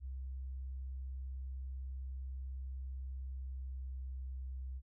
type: tone with pitch glide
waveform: sine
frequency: 65.41 to 64.88 Hz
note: C2 to C2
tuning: 0 to -14 cents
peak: -40 dBFS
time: 0-4.82 s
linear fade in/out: 50 ms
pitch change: -14 cents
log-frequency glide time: 3.23-4.01 s
effects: none